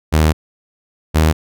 sawtooth tone pair in turn, 78 / 78.72 Hz, D#2 / D#2, +5 / +21 cents, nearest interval unison, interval 16 cents, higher second, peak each -6 dBFS, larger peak neither, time 0.12-0.33 / 1.14-1.33 s, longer first, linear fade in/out 20 ms, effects none

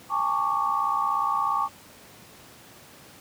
sine tone cluster, 812 / 889 / 1115 / 1175 Hz, G#5 / A5 / C#6 / D6, -39 / +18 / +10 / +1 cents, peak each -31 / -30 / -25 / -28 dBFS, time 0.09-1.69 s, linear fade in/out 50 ms, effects pink hiss -49 dBFS RMS until 3.2 s + high-pass 100 Hz 12 dB/octave

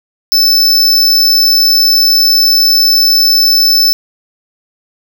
square tone, 5274 Hz, E8, in tune, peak -6 dBFS, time 0.32-3.93 s, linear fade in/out 0 ms, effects 7-bit

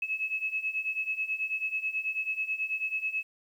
sine beating tone pair, 2579 / 2588.2 Hz, E7 / E7, -39 / -32 cents, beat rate 9.2 Hz, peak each -34 / -31 dBFS, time 0.02-3.23 s, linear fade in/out 5 ms, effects 10-bit

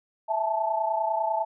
sine tone cluster, 659 / 857 / 887 Hz, E5 / A5 / A5, -1 / -46 / +14 cents, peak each -28 dBFS, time 0.28-1.45 s, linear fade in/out 20 ms, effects none

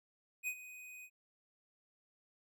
square tone with ADSR envelope, 2497 Hz, D#7, 6 cents sharp, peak -35 dBFS, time 0.43-1.1 s, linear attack 46 ms, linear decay 67 ms, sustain -15 dB, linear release 62 ms, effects none

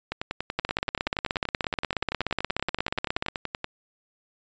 two click trains, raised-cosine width 0.3 ms, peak -9 / -13 dBFS, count 46 / 38, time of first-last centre 0.59-3.285 / 0.12-3.644 s, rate 16.7 / 10.5 Hz, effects resampled to 16000 Hz

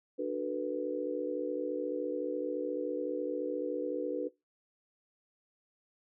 sine chord, B minor seventh, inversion first, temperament just, 296.3 / 370.4 / 444.5 / 493.9 Hz, D4 / F#4 / A4 / B4, +15 / +2 / +18 / 0 cents, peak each -37 / -38 / -39 / -35 dBFS, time 0.18-4.29 s, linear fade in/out 20 ms, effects noise-tail reverb RT60 0.2 s tail -20 dB re dry

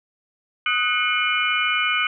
sine tone cluster, 1254 / 1483 / 2173 / 2401 / 2979 Hz, D#6 / F#6 / C#7 / D7 / F#7, +13 / +4 / -35 / +38 / +11 cents, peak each -25 dBFS, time 0.66-2.07 s, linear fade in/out 2 ms, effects none

